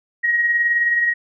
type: tone with tremolo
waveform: sine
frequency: 1890 Hz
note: A#6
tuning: 23 cents sharp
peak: -13 dBFS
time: 0.23-1.14 s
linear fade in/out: 20 ms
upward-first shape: sine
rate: 19 Hz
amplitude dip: 40%
effects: none